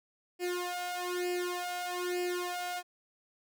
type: tone with flanger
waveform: sawtooth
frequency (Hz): 356.8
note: F4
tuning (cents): +37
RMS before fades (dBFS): -35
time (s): 0.39-2.83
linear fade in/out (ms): 50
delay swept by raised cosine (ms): 0.4 to 1.5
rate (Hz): 1.1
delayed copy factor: +0.95
effects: none